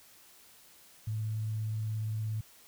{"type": "tone with vibrato", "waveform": "sine", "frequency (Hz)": 108.9, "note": "A2", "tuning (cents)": -17, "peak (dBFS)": -31, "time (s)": [1.07, 2.41], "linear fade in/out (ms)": 5, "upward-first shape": "sine", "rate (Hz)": 17, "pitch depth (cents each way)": 13, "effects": ["white hiss -58 dBFS RMS until 2.67 s"]}